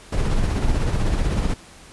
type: noise with tremolo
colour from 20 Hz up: brown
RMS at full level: -18 dBFS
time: 0.12-1.54 s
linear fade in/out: 5 ms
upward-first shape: sine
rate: 16 Hz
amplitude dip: 40%
effects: pink hiss -45 dBFS RMS until 1.92 s + resampled to 24000 Hz